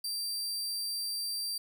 sawtooth tone, 4699 Hz, D8, in tune, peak -30 dBFS, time 0.04-1.58 s, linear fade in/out 5 ms, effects none

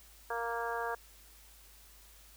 harmonic tone, 233.1 Hz, A#3, in tune, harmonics 2 / 3 / 4 / 5 / 6 / 7, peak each -39 / -40 / -39 / -42 / -44 / -41 dBFS, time 0.3-0.95 s, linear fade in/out 5 ms, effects added 52 Hz sine -59 dBFS peak until 2.36 s + white hiss -59 dBFS RMS until 2.36 s

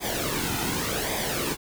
pink noise with flanger, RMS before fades -28 dBFS, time 0-1.57 s, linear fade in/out 50 ms, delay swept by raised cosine 0.71 to 1.81 ms, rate 0.87 Hz, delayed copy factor -0.65, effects none

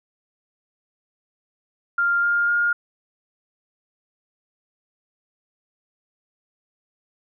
sine tone with pitch steps, 1396.9 / 1407.4 / 1418 Hz, F6 / F6 / F6, 0 / +13 / +26 cents, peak -17 dBFS, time 1.98-2.73 s, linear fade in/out 5 ms, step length 250 ms, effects none

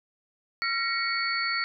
sine tone cluster, 1369 / 1894 / 2220 / 4451 Hz, F6 / A#6 / C#7 / C#8, -35 / +27 / +2 / +6 cents, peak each -31 dBFS, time 0.62-1.64 s, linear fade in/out 0 ms, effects none

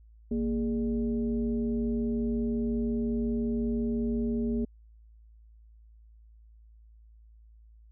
sine tone with frequency modulation, 232.8 Hz, A#3, 2 cents flat, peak -26 dBFS, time 0.31-4.65 s, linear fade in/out 5 ms, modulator 180 Hz, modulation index 0.8, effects added 55 Hz sine -52 dBFS peak until 7.91 s

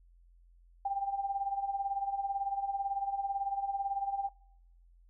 sine tone with tremolo, 792 Hz, G5, 18 cents sharp, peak -28 dBFS, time 0.85-4.29 s, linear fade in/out 5 ms, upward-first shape sine, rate 18 Hz, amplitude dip 70%, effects noise-tail reverb RT60 0.9 s tail -26 dB re dry + added 43 Hz sine -58 dBFS peak until 5.09 s

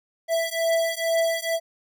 square beating tone pair, 660 / 662.2 Hz, E5 / E5, +2 / +8 cents, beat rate 2.2 Hz, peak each -25 dBFS, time 0.28-1.6 s, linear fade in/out 50 ms, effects none

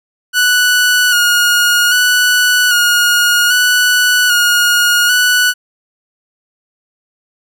sawtooth tone with vibrato, 1457 Hz, F#6, 27 cents flat, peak -5 dBFS, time 0.33-5.54 s, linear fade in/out 50 ms, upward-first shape square, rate 0.63 Hz, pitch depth 28 cents each way, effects none

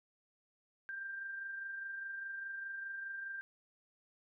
sine tone with amplitude modulation, 1584 Hz, G6, 18 cents sharp, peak -39 dBFS, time 0.89-3.41 s, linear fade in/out 0 ms, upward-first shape sine, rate 24.9 Hz, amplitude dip 35%, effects none

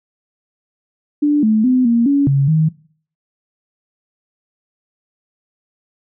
sine tone with pitch steps, 293.9 / 217 / 254.4 / 233.8 / 281.8 / 138.3 / 157.5 Hz, D4 / A3 / C4 / A#3 / C#4 / C#3 / D#3, +1 / -24 / -48 / +5 / +29 / -4 / +21 cents, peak -10 dBFS, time 1.22-2.69 s, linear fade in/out 10 ms, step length 210 ms, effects noise-tail reverb RT60 0.5 s tail -20 dB re dry

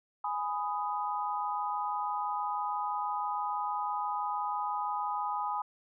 sine chord, G# minor, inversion none, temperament just, 830.6 / 996.7 / 1245.9 Hz, G#5 / B5 / D#6, 0 / +16 / +2 cents, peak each -34 / -35 / -36 dBFS, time 0.24-5.62 s, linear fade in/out 5 ms, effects none

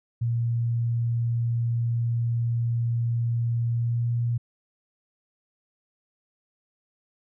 sine tone with pitch glide, 117.4 to 118.63 Hz, A#2 to A#2, +13 to +31 cents, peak -22 dBFS, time 0.21-4.38 s, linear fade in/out 10 ms, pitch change +18 cents, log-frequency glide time 3.71-4.11 s, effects none

